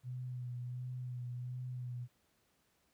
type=tone with vibrato; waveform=sine; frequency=124.5 Hz; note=B2; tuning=14 cents sharp; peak=-39 dBFS; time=0.03-2.08 s; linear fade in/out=50 ms; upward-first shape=sine; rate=1.4 Hz; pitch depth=26 cents each way; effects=pink hiss -75 dBFS RMS until 2.93 s + high-pass 60 Hz 12 dB/octave